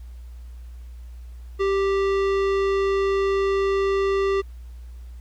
sine tone with tanh clipping, 392 Hz, G4, in tune, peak -21 dBFS, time 1.59-4.42 s, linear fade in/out 20 ms, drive 17 dB, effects added 60 Hz sine -36 dBFS peak until 5.2 s + pink hiss -60 dBFS RMS until 5.2 s

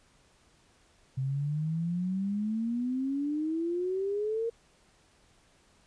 sine exponential sweep, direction up, 130 to 466.2 Hz, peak -28 dBFS, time 1.17-4.5 s, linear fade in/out 10 ms, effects pink hiss -64 dBFS RMS until 5.86 s + resampled to 22050 Hz

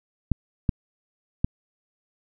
clicks, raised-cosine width 5 ms, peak -8 dBFS, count 3, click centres 0.317 / 0.692 / 1.445 s, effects none

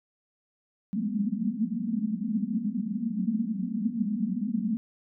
white band-pass noise, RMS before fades -29 dBFS, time 0.93-4.77 s, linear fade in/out 0 ms, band 190 to 240 Hz, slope 96 dB/octave, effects none

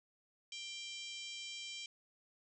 harmonic tone, 787 Hz, G5, 7 cents sharp, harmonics 3 / 4 / 5 / 6 / 7 / 8 / 9 / 10, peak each -50 / -47 / -54 / -56 / -53 / -59 / -56 / -59 dBFS, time 0.52-1.86 s, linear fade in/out 2 ms, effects none

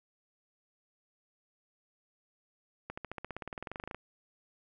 accelerating click train, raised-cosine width 0.5 ms, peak -24 dBFS, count 21, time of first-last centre 2.9-3.946 s, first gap 75 ms, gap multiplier 0.96, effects none

